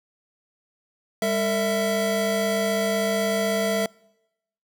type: tone cluster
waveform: square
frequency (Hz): 201.3 / 451.9 / 660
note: G3 / A4 / E5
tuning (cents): +46 / +46 / +2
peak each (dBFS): -28 / -28 / -24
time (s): 1.22-3.86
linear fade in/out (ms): 2
effects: noise-tail reverb RT60 0.9 s tail -26 dB re dry